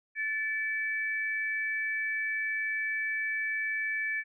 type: tone pair together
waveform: sine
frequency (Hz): 1750.4 / 2297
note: A6 / D7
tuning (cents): -9 / -39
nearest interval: perfect fourth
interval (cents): 470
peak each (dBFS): -31 / -33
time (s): 0.15-4.24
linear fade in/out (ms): 50
effects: none